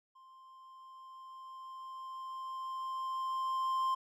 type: tone with level ramp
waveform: triangle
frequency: 1049 Hz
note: C6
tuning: 4 cents sharp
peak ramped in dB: -54 to -27 dBFS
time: 0.15-3.95 s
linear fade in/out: 10 ms
effects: none